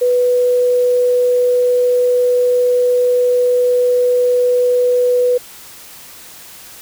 sine tone, 493.9 Hz, B4, in tune, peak -10 dBFS, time 0.01-5.38 s, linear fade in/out 10 ms, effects white hiss -37 dBFS RMS until 6.81 s

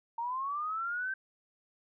sine linear sweep, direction up, 914 to 1568 Hz, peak -32 dBFS, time 0.18-1.14 s, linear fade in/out 5 ms, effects none

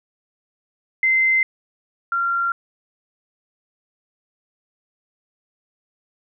sine tone pair in turn, 2072 / 1379.4 Hz, C7 / F6, -17 / -22 cents, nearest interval perfect fifth, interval 705 cents, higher first, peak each -14 / -18 dBFS, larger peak first, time 1.03-1.43 / 2.12-2.52 s, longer neither, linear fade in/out 2 ms, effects none

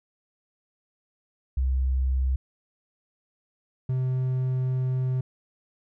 sine / triangle tone pair in turn, 65.1 / 128.85 Hz, C2 / C3, -8 / -26 cents, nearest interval octave, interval 1182 cents, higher second, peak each -21 dBFS, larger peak neither, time 1.57-2.36 / 3.89-5.21 s, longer second, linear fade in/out 5 ms, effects none

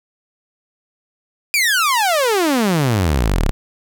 sawtooth exponential sweep, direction down, 2450 to 31.2 Hz, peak -10 dBFS, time 1.54-3.51 s, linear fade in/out 0 ms, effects none

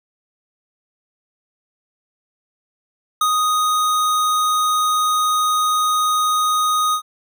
square tone with ADSR envelope, 1244.5 Hz, D#6, in tune, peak -14 dBFS, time 3.21-7.02 s, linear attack 4 ms, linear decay 66 ms, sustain -2 dB, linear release 85 ms, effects none

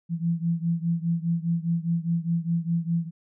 sine beating tone pair, 166.5 / 171.4 Hz, E3 / F3, +18 / -32 cents, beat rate 4.9 Hz, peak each -25 / -27 dBFS, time 0.09-3.11 s, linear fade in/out 50 ms, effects none

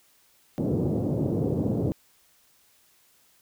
pink band-pass noise, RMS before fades -26 dBFS, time 0.58-1.92 s, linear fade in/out 0 ms, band 100 to 490 Hz, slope 24 dB/octave, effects white hiss -62 dBFS RMS until 3.41 s

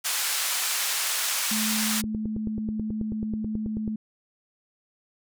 white band-pass noise, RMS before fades -27 dBFS, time 0.04-2.02 s, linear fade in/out 20 ms, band 970 to 11000 Hz, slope 12 dB/octave
sine tone, 216.4 Hz, A3, 29 cents flat, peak -27 dBFS, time 1.51-3.96 s, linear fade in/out 5 ms
click train, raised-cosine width 3 ms, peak -20 dBFS, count 18, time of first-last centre 2.04-3.878 s, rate 9.25 Hz
effects none

